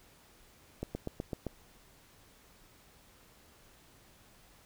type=slowing click train; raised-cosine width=2 ms; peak=-22 dBFS; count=6; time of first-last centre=0.83-1.467 s; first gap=120 ms; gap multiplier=1.03; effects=pink hiss -61 dBFS RMS until 4.65 s